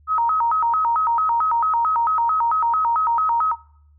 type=tone with vibrato; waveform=sine; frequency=1090 Hz; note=C#6; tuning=29 cents flat; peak=-16 dBFS; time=0.07-3.56 s; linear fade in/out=50 ms; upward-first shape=square; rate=4.5 Hz; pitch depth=270 cents each way; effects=noise-tail reverb RT60 0.7 s tail -24 dB re dry + added 74 Hz sine -50 dBFS peak until 3.98 s